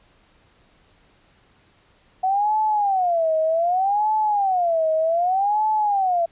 sine tone with vibrato, 740 Hz, F#5, in tune, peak -17 dBFS, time 2.23-6.26 s, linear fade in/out 10 ms, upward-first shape sine, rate 0.65 Hz, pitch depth 270 cents each way, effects pink hiss -58 dBFS RMS until 6.31 s + resampled to 8000 Hz

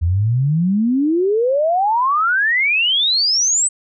sine exponential sweep, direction up, 80 to 8230 Hz, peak -13 dBFS, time 0.01-3.69 s, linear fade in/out 20 ms, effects none

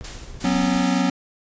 brown noise with tremolo, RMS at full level -36 dBFS, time 0.01-0.84 s, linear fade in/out 0 ms, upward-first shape square, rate 15 Hz, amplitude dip 35%
white noise with exponential decay, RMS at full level -33 dBFS, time 0.04-0.83 s, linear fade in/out 5 ms, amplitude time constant 170 ms
white noise, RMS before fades -34 dBFS, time 0.4-1.02 s, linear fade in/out 10 ms
square chord, F# suspended fourth, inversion none, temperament equal with one note detuned, 185 / 246.9 / 271.5 Hz, F#3 / B3 / C#4, 0 / 0 / -36 cents, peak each -23 dBFS, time 0.44-1.1 s, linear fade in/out 5 ms
effects resampled to 16000 Hz

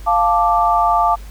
sine chord, D minor, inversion first, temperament equal, 698.5 / 880 / 1174.7 Hz, F5 / A5 / D6, 0 / 0 / 0 cents, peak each -16 dBFS, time 0.06-1.16 s, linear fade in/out 20 ms, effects added 50 Hz sine -31 dBFS peak until 1.3 s + pink hiss -44 dBFS RMS until 1.3 s

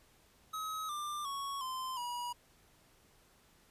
square tone with pitch steps, 1275 / 1189.6 / 1110 / 1035.6 / 966.3 Hz, D#6 / D6 / C#6 / C6 / B5, +42 / +22 / +2 / -18 / -38 cents, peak -38 dBFS, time 0.53-2.33 s, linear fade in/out 10 ms, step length 360 ms, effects pink hiss -66 dBFS RMS until 3.7 s + resampled to 32000 Hz

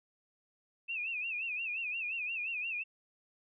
sine tone with vibrato, 2590 Hz, E7, 31 cents flat, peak -34 dBFS, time 0.88-2.84 s, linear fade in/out 20 ms, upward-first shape sine, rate 5.7 Hz, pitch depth 120 cents each way, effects none

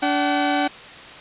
sawtooth tone pair together, 289.5 / 760 Hz, D4 / F#5, -25 / +46 cents, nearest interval octave + perfect fourth, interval 1671 cents, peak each -17 dBFS, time 0.02-0.68 s, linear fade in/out 10 ms, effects white hiss -39 dBFS RMS until 1.2 s + resampled to 8000 Hz

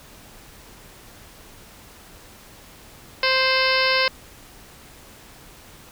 harmonic tone with a mistuned harmonic, 523.3 Hz, C5, in tune, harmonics 1 / 2 / 3 / 4 / 5 / 6 / 7 / 8 / 9 / 10, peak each -24 / -25 / -25 / -24 / -26 / -29 / -31 / -28 / -28 / -28 dBFS, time 3.23-4.08 s, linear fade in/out 2 ms, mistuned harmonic 6, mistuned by -53 cents, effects pink hiss -46 dBFS RMS until 5.91 s

